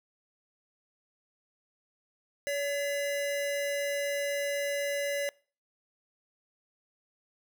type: tone pair together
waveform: square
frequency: 568 / 2024 Hz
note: C#5 / B6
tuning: +42 / +42 cents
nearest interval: octave + minor seventh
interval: 2200 cents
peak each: -31 / -37 dBFS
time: 2.47-5.29 s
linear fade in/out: 0 ms
effects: noise-tail reverb RT60 0.4 s tail -24 dB re dry